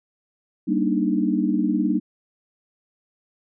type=chord; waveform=sine; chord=Eb major seventh; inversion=first; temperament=just; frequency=194.45 / 233.3 / 291.7 / 311.1 Hz; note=G3 / Bb3 / D4 / Eb4; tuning=-14 / +2 / -12 / 0 cents; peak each=-24 dBFS; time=0.67-2 s; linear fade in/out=20 ms; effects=none